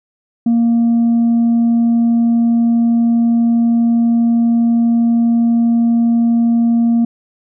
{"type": "tone with tanh clipping", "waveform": "sine", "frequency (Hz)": 233.1, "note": "A#3", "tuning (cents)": 0, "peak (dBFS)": -10, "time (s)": [0.46, 7.05], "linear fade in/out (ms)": 5, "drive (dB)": 1, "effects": []}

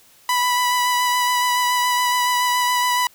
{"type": "tone with vibrato", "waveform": "sawtooth", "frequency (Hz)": 987.8, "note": "B5", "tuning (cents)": 0, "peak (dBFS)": -13, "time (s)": [0.29, 3.07], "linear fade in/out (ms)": 2, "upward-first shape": "sine", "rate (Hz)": 7.1, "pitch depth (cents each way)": 15, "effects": ["white hiss -52 dBFS RMS until 3.14 s"]}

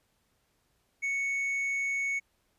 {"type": "tone with tanh clipping", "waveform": "sine", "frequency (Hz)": 2217, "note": "C#7", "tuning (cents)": 0, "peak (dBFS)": -29, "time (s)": [1.02, 2.2], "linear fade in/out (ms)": 20, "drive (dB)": 4, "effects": ["pink hiss -73 dBFS RMS until 2.58 s", "resampled to 32000 Hz"]}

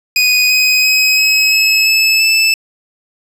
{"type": "tone with pitch steps", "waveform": "25% pulse", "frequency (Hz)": [2489, 2512, 2535, 2559, 2583, 2607, 2631], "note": ["D#7", "D#7", "D#7", "D#7", "E7", "E7", "E7"], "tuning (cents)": [0, 16, 32, 48, -36, -20, -4], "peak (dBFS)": -5, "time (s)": [0.16, 2.54], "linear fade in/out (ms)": 2, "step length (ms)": 340, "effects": ["resampled to 32000 Hz", "7-bit"]}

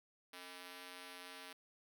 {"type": "ring-modulated tone", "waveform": "5% pulse", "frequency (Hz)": 360.2, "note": "F#4", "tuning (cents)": -46, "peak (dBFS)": -36, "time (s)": [0.33, 1.53], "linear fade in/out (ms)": 5, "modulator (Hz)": 89.2, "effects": []}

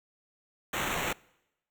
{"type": "noise with sample-and-hold", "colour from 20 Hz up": "violet", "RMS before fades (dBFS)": -32, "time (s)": [0.73, 1.13], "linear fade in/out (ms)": 5, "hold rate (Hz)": 4900, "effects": ["noise-tail reverb RT60 0.9 s tail -25 dB re dry"]}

